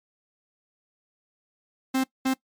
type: tone bursts at uneven times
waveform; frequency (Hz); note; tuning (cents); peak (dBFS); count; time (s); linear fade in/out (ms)
45% pulse; 263.1; C4; +10; -21; 2; 1.94-2.04 / 2.25-2.34; 10
effects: noise-tail reverb RT60 0.1 s tail -20 dB re dry + MP3 96 kbps